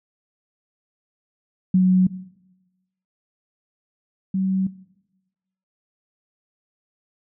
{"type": "tone pair in turn", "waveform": "sine", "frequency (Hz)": [185, 189.87], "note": ["F#3", "F#3"], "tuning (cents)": [0, 45], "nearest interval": "unison", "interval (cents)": 45, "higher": "second", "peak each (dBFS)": [-12, -19], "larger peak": "first", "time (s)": [[1.74, 2.07], [4.34, 4.67]], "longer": "neither", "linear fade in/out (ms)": 5, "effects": ["noise-tail reverb RT60 1.0 s tail -18 dB re dry"]}